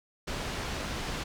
pink low-pass noise, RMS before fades -35 dBFS, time 0.27-1.24 s, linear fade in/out 10 ms, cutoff 5800 Hz, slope 12 dB/octave, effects none

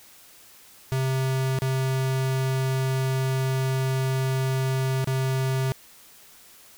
square tone with dropouts, 132 Hz, C3, 16 cents sharp, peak -23 dBFS, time 0.92-5.72 s, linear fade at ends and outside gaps 0 ms, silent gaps 1.588-1.62 / 5.044-5.073 s, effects white hiss -51 dBFS RMS until 6.77 s

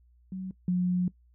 sine tone pair in turn, 187.6 / 179.93 Hz, F#3 / F#3, +24 / -48 cents, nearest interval minor second, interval 72 cents, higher first, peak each -33 / -23 dBFS, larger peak second, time 0.32-0.51 / 0.68-1.08 s, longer second, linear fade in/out 2 ms, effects noise-tail reverb RT60 0.1 s tail -20 dB re dry + added 60 Hz sine -58 dBFS peak until 1.34 s

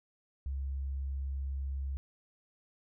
sine tone, 68 Hz, C#2, 33 cents flat, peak -33 dBFS, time 0.46-1.97 s, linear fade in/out 0 ms, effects none

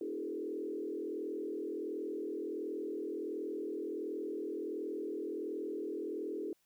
sine tone with frequency modulation, 370 Hz, F#4, in tune, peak -36 dBFS, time 0.01-6.53 s, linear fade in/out 2 ms, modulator 41.4 Hz, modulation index 1.8, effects white hiss -75 dBFS RMS until 6.65 s

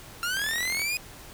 sawtooth linear sweep, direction up, 1364 to 2502 Hz, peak -23 dBFS, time 0.23-0.97 s, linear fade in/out 0 ms
click train, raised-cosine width 0.3 ms, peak -21 dBFS, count 20, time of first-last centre 0.37-0.818 s, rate 42.4 Hz
effects pink hiss -46 dBFS RMS until 1.33 s

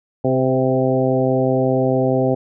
harmonic tone with a mistuned harmonic, 130.81 Hz, C3, in tune, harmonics 1 / 2 / 3 / 4 / 5 / 6, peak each -21 / -20 / -21 / -20 / -23 / -27 dBFS, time 0.24-2.35 s, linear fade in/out 10 ms, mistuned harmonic 4, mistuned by -16 cents, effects none

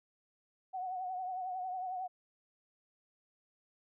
sine tone with vibrato, 740 Hz, F#5, in tune, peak -36 dBFS, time 0.73-2.08 s, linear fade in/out 20 ms, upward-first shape triangle, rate 11 Hz, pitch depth 60 cents each way, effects none

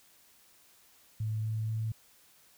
sine tone with pitch steps, 108.9 / 109.85 / 110.8 Hz, A2 / A2 / A2, -17 / -2 / +13 cents, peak -30 dBFS, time 1.2-1.92 s, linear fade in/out 5 ms, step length 240 ms, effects white hiss -62 dBFS RMS until 2.57 s

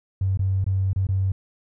triangle tone with dropouts, 95.7 Hz, G2, 41 cents flat, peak -15 dBFS, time 0.21-1.32 s, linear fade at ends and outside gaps 5 ms, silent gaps 0.374-0.392 / 0.643-0.664 / 0.932-0.96 / 1.069-1.088 s, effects tanh soft clip ceiling -17 dBFS

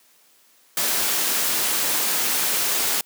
white noise, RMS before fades -22 dBFS, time 0.77-3.01 s, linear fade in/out 2 ms, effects white hiss -57 dBFS RMS until 3.05 s + high-pass 200 Hz 12 dB/octave

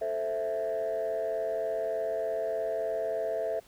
sine chord, A minor, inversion none, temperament equal, 440 / 523.3 / 659.3 Hz, A4 / C5 / E5, 0 / 0 / 0 cents, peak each -33 / -34 / -29 dBFS, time 0.01-3.6 s, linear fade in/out 10 ms, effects tanh soft clip ceiling -24 dBFS + pink hiss -59 dBFS RMS until 3.67 s

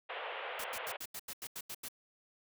pink band-pass noise, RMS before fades -42 dBFS, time 0.09-0.97 s, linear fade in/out 10 ms, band 460 to 3200 Hz, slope 48 dB/octave
white noise bursts, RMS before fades -43 dBFS, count 10, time 0.59-1.885 s, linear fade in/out 5 ms, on 53 ms, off 85 ms
effects none

